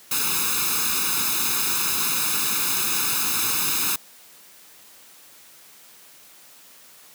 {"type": "noise with comb filter", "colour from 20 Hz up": "white", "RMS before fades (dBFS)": -23, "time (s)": [0.11, 3.96], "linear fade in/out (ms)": 5, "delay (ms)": 0.78, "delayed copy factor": 0.9, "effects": ["white hiss -49 dBFS RMS until 7.14 s", "high-pass 150 Hz 12 dB/octave"]}